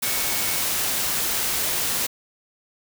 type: tone in noise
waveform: sine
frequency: 2217 Hz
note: C#7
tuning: in tune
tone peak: -35 dBFS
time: 0.02-0.62 s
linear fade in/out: 10 ms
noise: white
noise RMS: -24 dBFS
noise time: 0.02-2.07 s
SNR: -14 dB
effects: none